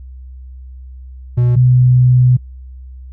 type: tone pair in turn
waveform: triangle / sine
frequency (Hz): 122.1 / 125.68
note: B2 / B2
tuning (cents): -19 / +31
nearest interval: minor second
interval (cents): 50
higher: second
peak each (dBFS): -7 / -6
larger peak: second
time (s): 1.37-1.56 / 1.56-2.37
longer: second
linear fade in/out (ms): 10
effects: noise-tail reverb RT60 0.1 s tail -26 dB re dry + added 64 Hz sine -30 dBFS peak until 3.12 s